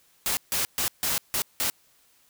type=noise bursts at uneven times; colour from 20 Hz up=white; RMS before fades=-26 dBFS; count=6; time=0.26-0.37 / 0.52-0.65 / 0.78-0.88 / 1.03-1.18 / 1.34-1.42 / 1.6-1.7 s; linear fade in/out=0 ms; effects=white hiss -62 dBFS RMS until 2.29 s